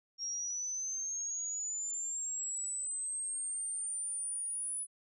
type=linear sweep; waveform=sine; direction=up; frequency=5560 to 9956 Hz; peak=-35 dBFS; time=0.18-4.87 s; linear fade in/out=50 ms; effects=none